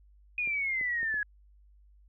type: exponential sweep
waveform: sine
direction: down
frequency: 2489 to 1661.2 Hz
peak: -28 dBFS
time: 0.38-1.23 s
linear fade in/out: 2 ms
type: clicks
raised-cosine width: 2 ms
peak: -35 dBFS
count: 4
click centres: 0.475 / 0.812 / 1.03 / 1.142 s
effects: added 50 Hz sine -56 dBFS peak until 2.08 s